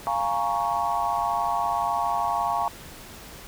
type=chord; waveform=sine; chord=Bb minor seventh; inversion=second; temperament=equal; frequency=698.5 / 830.6 / 932.3 / 1108.7 Hz; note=F5 / Ab5 / Bb5 / Db6; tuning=0 / 0 / 0 / 0 cents; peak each=-28 dBFS; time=0.07-2.68 s; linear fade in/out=0 ms; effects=pink hiss -43 dBFS RMS until 3.47 s